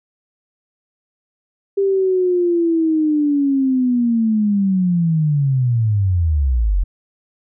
sine linear sweep, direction down, 397.7 to 41.2 Hz, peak -13 dBFS, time 1.77-6.84 s, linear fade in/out 10 ms, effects none

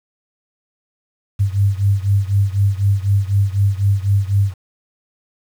sine beating tone pair, 98 / 102 Hz, G2 / G#2, 0 / -31 cents, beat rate 4 Hz, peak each -15 / -17 dBFS, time 1.39-4.54 s, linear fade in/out 20 ms, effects 7-bit

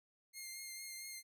10% pulse tone with vibrato, 2120 Hz, C7, 22 cents sharp, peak -37 dBFS, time 0.33-1.23 s, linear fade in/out 50 ms, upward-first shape triangle, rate 4.4 Hz, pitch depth 26 cents each way, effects none

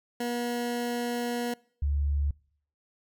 20% pulse / sine tone pair in turn, 240.2 / 71.68 Hz, B3 / D2, -48 / -41 cents, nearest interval octave + major sixth, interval 2093 cents, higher first, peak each -24 dBFS, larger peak neither, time 0.2-1.54 / 1.82-2.31 s, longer first, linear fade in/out 5 ms, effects noise-tail reverb RT60 0.6 s tail -25 dB re dry

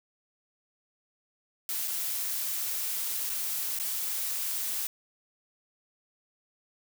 blue noise with dropouts, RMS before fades -32 dBFS, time 1.69-4.87 s, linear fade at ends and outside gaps 1 ms, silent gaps 1.875-1.879 / 3.295-3.299 / 3.788-3.798 s, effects none

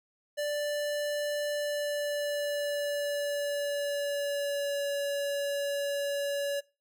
square tone with pitch glide, 587.3 to 567.3 Hz, D5 to C#5, 0 to +40 cents, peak -30 dBFS, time 0.37-6.61 s, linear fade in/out 20 ms, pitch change -60 cents, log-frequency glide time 1.51-4.89 s, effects noise-tail reverb RT60 0.3 s tail -23 dB re dry

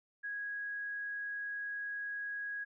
sine tone, 1655 Hz, G#6, 6 cents flat, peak -37 dBFS, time 0.23-2.65 s, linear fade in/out 20 ms, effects none

